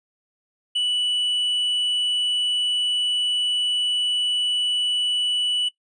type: tone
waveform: triangle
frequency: 2960 Hz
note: F#7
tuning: in tune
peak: -18 dBFS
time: 0.75-5.69 s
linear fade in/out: 10 ms
effects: noise-tail reverb RT60 0.1 s tail -18 dB re dry + resampled to 24000 Hz